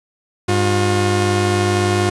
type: tone pair together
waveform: sawtooth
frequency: 100.4 / 357.8 Hz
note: G2 / F4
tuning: +42 / +42 cents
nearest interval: octave + minor seventh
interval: 2200 cents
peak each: -13 dBFS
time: 0.48-2.1 s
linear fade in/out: 10 ms
effects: resampled to 24000 Hz